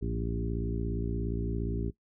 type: harmonic tone with a mistuned harmonic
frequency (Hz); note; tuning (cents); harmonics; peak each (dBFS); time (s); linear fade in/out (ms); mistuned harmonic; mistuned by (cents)
57.2; A#1; -32; 1 / 2 / 3 / 4 / 5 / 6 / 7; -33 / -36 / -38 / -39 / -40 / -41 / -41; 0.01-1.91; 20; 2; -58
effects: noise-tail reverb RT60 0.1 s tail -18 dB re dry